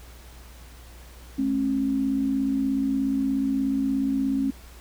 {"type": "tone pair together", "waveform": "sine", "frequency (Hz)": [213.9, 270.7], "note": ["A3", "C#4"], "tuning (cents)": [-49, -41], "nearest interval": "major third", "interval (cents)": 408, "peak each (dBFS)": [-29, -22], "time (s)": [1.38, 4.51], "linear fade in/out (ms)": 10, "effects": ["added 60 Hz sine -44 dBFS peak until 4.8 s", "pink hiss -50 dBFS RMS until 4.8 s"]}